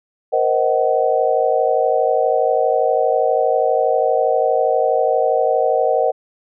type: chord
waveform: sine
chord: C half-diminished seventh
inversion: third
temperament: just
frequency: 470.9 / 523.3 / 627.9 / 753.5 Hz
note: Bb4 / C5 / Eb5 / Gb5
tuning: +18 / 0 / +16 / +31 cents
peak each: -19 dBFS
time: 0.32-6.12 s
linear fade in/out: 20 ms
effects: none